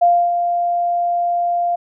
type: tone with ADSR envelope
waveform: sine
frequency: 697 Hz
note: F5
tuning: 4 cents flat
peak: -8 dBFS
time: 0.01-1.76 s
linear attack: 16 ms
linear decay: 280 ms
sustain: -7 dB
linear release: 11 ms
effects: none